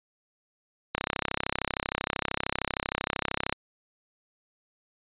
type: click train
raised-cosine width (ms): 0.3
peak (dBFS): -10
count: 86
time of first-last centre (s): 0.95-3.526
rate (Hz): 33
effects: resampled to 8000 Hz